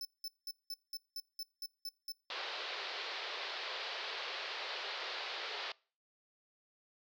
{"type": "tone bursts", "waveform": "45% pulse", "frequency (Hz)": 5274, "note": "E8", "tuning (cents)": 0, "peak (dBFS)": -40, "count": 10, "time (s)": [0.01, 2.12], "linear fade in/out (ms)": 2, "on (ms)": 40, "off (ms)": 190}
{"type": "band-pass noise", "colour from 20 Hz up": "white", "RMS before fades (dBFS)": -42, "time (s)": [2.3, 5.72], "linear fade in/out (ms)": 2, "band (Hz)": [380, 4600], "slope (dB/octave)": 48}
{"effects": ["noise-tail reverb RT60 0.4 s tail -24 dB re dry"]}